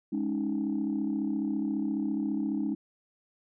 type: chord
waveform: sine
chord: Ab suspended fourth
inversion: none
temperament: just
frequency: 207.7 / 276.9 / 311.5 Hz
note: Ab3 / Db4 / Eb4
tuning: 0 / -2 / +2 cents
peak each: -31 dBFS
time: 0.12-2.75 s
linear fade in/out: 10 ms
effects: tanh soft clip ceiling -21 dBFS